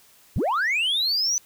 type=linear sweep; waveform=sine; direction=up; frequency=49 to 6060 Hz; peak=-18 dBFS; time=0.36-1.38 s; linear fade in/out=0 ms; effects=tanh soft clip ceiling -19 dBFS + white hiss -55 dBFS RMS until 1.45 s